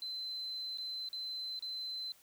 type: tone with dropouts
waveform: sine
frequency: 4062 Hz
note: B7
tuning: 48 cents sharp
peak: -38 dBFS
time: 0.02-2.12 s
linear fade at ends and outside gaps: 1 ms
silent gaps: 0.774-0.783 / 1.088-1.13 / 1.592-1.624 s
effects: white hiss -64 dBFS RMS until 2.22 s